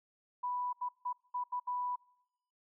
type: tone bursts at uneven times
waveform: sine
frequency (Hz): 987.8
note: B5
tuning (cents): 0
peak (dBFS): -33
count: 6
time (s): 0.43-0.73 / 0.81-0.89 / 1.05-1.13 / 1.34-1.44 / 1.52-1.6 / 1.67-1.96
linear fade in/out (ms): 10
effects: noise-tail reverb RT60 0.9 s tail -26 dB re dry